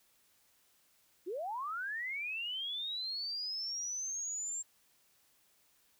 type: linear sweep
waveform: sine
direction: up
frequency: 320 to 7459 Hz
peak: -36 dBFS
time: 1.26-4.63 s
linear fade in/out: 20 ms
effects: white hiss -70 dBFS RMS until 5.99 s